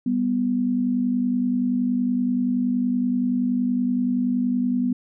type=tone pair together; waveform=sine; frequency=196 / 246.6 Hz; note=G3 / B3; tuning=0 / -2 cents; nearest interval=major third; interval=398 cents; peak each=-26 / -20 dBFS; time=0.06-4.93 s; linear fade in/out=5 ms; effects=none

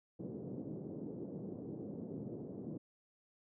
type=band-pass noise; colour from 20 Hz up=pink; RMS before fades=-45 dBFS; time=0.19-2.78 s; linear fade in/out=10 ms; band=140 to 450 Hz; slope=24 dB/octave; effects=none

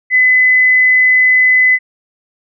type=tone; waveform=sine; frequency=2015 Hz; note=B6; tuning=34 cents sharp; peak=-6 dBFS; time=0.1-1.79 s; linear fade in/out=50 ms; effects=none

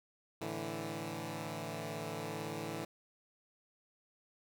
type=chord; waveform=10% pulse; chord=A suspended fourth; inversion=none; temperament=equal; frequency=110 / 146.83 / 164.81 Hz; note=A2 / D3 / E3; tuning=0 / 0 / 0 cents; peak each=-36 / -36 / -34 dBFS; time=0.41-2.85 s; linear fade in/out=5 ms; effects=none

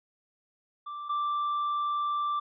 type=tone pair in turn; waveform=triangle; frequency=1174.7 / 1174.7 Hz; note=D6 / D6; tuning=0 / 0 cents; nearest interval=unison; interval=0 cents; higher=neither; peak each=-34 / -25 dBFS; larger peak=second; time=0.86-1.09 / 1.09-2.4 s; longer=second; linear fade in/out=10 ms; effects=resampled to 11025 Hz

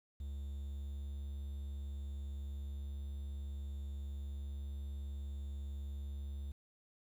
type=tone with quantisation; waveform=triangle; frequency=69.9 Hz; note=C#2; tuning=15 cents sharp; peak=-38 dBFS; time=0.2-6.52 s; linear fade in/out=5 ms; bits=11; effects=none

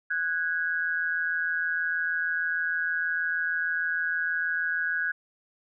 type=tone pair together; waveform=sine; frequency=1480 / 1646.4 Hz; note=F#6 / G#6; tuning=0 / -16 cents; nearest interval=major second; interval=184 cents; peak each=-28 dBFS; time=0.1-5.12 s; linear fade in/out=10 ms; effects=none

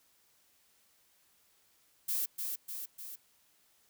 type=noise with echo; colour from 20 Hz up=violet; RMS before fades=-33 dBFS; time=2.08-2.26 s; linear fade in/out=10 ms; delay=300 ms; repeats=3; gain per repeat=-4 dB; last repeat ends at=3.16 s; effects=white hiss -69 dBFS RMS until 3.89 s

